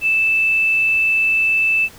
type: tone with quantisation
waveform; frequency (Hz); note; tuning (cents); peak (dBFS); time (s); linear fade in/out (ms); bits
sine; 2637; E7; 0; -13; 0.01-1.89; 50; 7
effects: pink hiss -42 dBFS RMS until 1.98 s